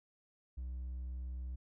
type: tone with hard clipping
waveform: sine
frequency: 63.2 Hz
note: B1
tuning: 41 cents sharp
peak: -40 dBFS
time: 0.57-1.56 s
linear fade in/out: 10 ms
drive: 2 dB
effects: none

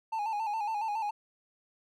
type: tone with vibrato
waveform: triangle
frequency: 859 Hz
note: A5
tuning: 42 cents flat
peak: -28 dBFS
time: 0.12-1.11 s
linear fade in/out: 10 ms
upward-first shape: square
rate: 7.2 Hz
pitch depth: 65 cents each way
effects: none

